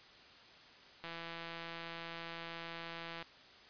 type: click train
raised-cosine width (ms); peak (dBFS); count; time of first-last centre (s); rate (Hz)
0.3; -29; 366; 1.04-3.226; 167
effects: white hiss -58 dBFS RMS until 3.69 s + resampled to 11025 Hz